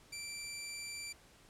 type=tone; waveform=15% pulse; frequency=2344 Hz; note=D7; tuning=4 cents flat; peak=-35 dBFS; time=0.12-1.13 s; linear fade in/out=10 ms; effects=pink hiss -62 dBFS RMS until 1.49 s + low-pass 11000 Hz 12 dB/octave